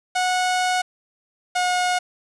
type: tone pair in turn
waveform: sawtooth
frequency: 733 / 723.7 Hz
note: F#5 / F#5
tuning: -16 / -39 cents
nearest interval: unison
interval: 23 cents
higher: first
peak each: -15 dBFS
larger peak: neither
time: 0.15-0.82 / 1.55-1.99 s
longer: first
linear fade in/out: 10 ms
effects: resampled to 22050 Hz + 7-bit